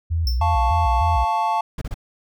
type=tone with vibrato; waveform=sine; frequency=71 Hz; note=C#2; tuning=42 cents sharp; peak=-18 dBFS; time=0.1-1.25 s; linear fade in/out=20 ms; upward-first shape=square; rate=3.3 Hz; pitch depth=260 cents each way
type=tone with exponential decay; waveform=square; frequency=5360 Hz; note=E8; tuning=28 cents sharp; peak=-22 dBFS; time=0.27-0.46 s; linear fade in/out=2 ms; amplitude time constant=41 ms
type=chord; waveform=triangle; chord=F augmented; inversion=none; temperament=equal; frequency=698.5 / 880 / 1108.7 Hz; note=F5 / A5 / C#6; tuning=0 / 0 / 0 cents; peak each=-23 / -18 / -24 dBFS; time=0.41-1.61 s; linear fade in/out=5 ms
type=noise bursts; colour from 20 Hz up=brown; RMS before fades=-26 dBFS; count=3; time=1.78-1.943 s; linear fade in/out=5 ms; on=35 ms; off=29 ms
effects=none